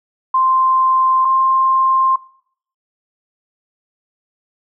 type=tone pair in turn; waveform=sine; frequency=1045 / 1054.7 Hz; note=C6 / C6; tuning=-2 / +14 cents; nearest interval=unison; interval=16 cents; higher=second; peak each=-11 dBFS; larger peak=neither; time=0.34-1.25 / 1.25-2.16 s; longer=neither; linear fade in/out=5 ms; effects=noise-tail reverb RT60 0.6 s tail -19 dB re dry